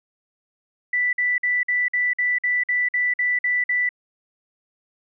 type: tone bursts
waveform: sine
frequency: 1975.5 Hz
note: B6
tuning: in tune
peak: -18 dBFS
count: 12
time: 0.93-3.891 s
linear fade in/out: 5 ms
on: 200 ms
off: 51 ms
effects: none